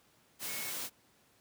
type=tone in noise; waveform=sine; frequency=2195 Hz; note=C#7; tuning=18 cents flat; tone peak=-45 dBFS; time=0.45-0.73 s; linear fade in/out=50 ms; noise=white; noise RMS=-39 dBFS; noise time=0.39-0.9 s; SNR=-9 dB; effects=pink hiss -67 dBFS RMS until 1.4 s + high-pass 100 Hz 12 dB/octave